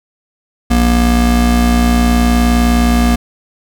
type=tone pair together; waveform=square; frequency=59.42 / 237.7 Hz; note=A#1 / A#3; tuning=+34 / +34 cents; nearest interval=2 octaves; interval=2400 cents; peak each=-12 dBFS; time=0.7-3.16 s; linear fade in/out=10 ms; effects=none